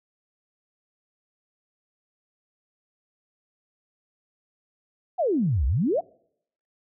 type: exponential two-way sweep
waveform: sine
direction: down then up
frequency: 784 to 58.27 to 770 Hz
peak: -20 dBFS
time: 5.18-6.01 s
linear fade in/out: 20 ms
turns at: 5.66 s
effects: noise-tail reverb RT60 0.7 s tail -26 dB re dry